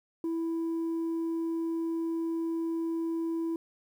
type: tone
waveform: sine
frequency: 330 Hz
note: E4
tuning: 2 cents sharp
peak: -26 dBFS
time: 0.24-3.56 s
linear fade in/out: 2 ms
effects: tanh soft clip ceiling -28 dBFS + 10-bit